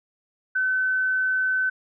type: tone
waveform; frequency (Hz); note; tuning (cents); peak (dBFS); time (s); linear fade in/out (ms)
sine; 1520; F#6; +46; -20; 0.55-1.7; 10
effects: none